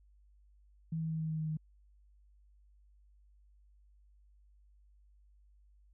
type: tone with pitch steps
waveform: sine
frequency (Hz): 161.7 / 160.68 / 159.66 / 158.65 / 157.64 / 156.64 / 155.65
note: E3 / E3 / D#3 / D#3 / D#3 / D#3 / D#3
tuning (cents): -33 / -44 / +45 / +34 / +23 / +12 / +1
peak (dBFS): -33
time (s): 0.92-1.571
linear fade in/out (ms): 5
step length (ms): 93
effects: added 50 Hz sine -61 dBFS peak until 5.93 s